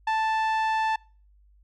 sawtooth tone with low-pass filter, 880 Hz, A5, in tune, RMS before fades -25 dBFS, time 0.07-0.96 s, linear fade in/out 5 ms, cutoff 2600 Hz, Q 0.54, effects noise-tail reverb RT60 0.4 s tail -26 dB re dry + added 50 Hz sine -55 dBFS peak until 1.63 s

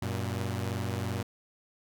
sawtooth tone pair together, 95.24 / 118.1 Hz, G2 / A#2, -49 / +23 cents, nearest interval major third, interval 372 cents, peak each -29 / -30 dBFS, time 0.02-1.23 s, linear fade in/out 5 ms, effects none

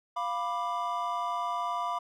triangle chord, B diminished, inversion second, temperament equal with one note detuned, 698.5 / 987.8 / 1182.1 Hz, F5 / B5 / D6, 0 / 0 / +11 cents, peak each -33 / -31 / -32 dBFS, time 0.16-1.99 s, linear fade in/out 10 ms, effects none

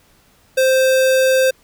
square tone, 523 Hz, C5, 1 cent flat, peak -12 dBFS, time 0.57-1.51 s, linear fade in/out 10 ms, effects pink hiss -54 dBFS RMS until 1.63 s

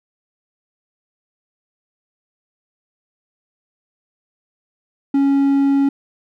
triangle tone, 277.2 Hz, C#4, in tune, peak -10 dBFS, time 5.14-5.89 s, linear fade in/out 5 ms, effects none

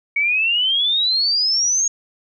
sine exponential sweep, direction up, 2229 to 6645 Hz, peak -15 dBFS, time 0.16-1.88 s, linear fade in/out 5 ms, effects none

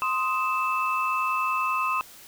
sine tone cluster, 1042 / 1252 / 2634 Hz, C6 / D#6 / E7, -7 / +10 / -2 cents, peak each -26 / -27 / -30 dBFS, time 0.02-2.01 s, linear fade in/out 0 ms, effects white hiss -48 dBFS RMS until 2.27 s

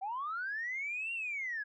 sine linear two-way sweep, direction up then down, 740 to 2779 to 1631 Hz, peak -34 dBFS, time 0.01-1.64 s, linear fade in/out 20 ms, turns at 1.13 s, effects tanh soft clip ceiling -30 dBFS

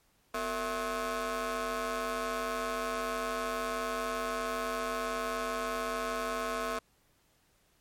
20% pulse ring-modulated tone, 206.6 Hz, G#3, 9 cents flat, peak -24 dBFS, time 0.34-6.79 s, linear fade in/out 5 ms, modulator 869 Hz, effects pink hiss -69 dBFS RMS until 7.8 s + MP3 64 kbps

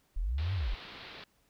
sine linear two-way sweep, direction up then down, 32.01 to 100.8 to 32.01 Hz, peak -29 dBFS, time 0.16-0.75 s, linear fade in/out 10 ms, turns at 0.54 s
white low-pass noise, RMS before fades -48 dBFS, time 0.38-1.24 s, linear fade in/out 2 ms, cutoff 4300 Hz, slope 48 dB/octave
effects pink hiss -71 dBFS RMS until 1.49 s

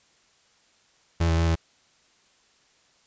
35% pulse tone with pitch steps, 83.7 / 82 / 83.1 / 82 Hz, E2 / E2 / E2 / E2, +27 / -9 / +15 / -9 cents, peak -18 dBFS, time 1.2-1.556 s, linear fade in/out 10 ms, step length 89 ms, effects white hiss -62 dBFS RMS until 3.06 s + resampled to 16000 Hz

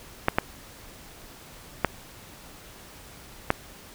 clicks, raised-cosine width 0.5 ms, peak -4 dBFS, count 4, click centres 0.284 / 0.385 / 1.847 / 3.504 s, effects pink hiss -47 dBFS RMS until 3.94 s

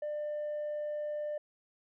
triangle tone with tanh clipping, 597 Hz, D5, 28 cents sharp, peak -34 dBFS, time 0.02-1.38 s, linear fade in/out 5 ms, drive 6 dB, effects none

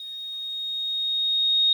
sine tone with level ramp, 3729 Hz, A#7, in tune, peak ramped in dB -34 to -16 dBFS, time 0-1.73 s, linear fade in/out 2 ms, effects 9-bit

